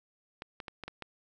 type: clicks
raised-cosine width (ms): 0.3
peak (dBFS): -24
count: 6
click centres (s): 0.421 / 0.602 / 0.682 / 0.837 / 0.88 / 1.023
effects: none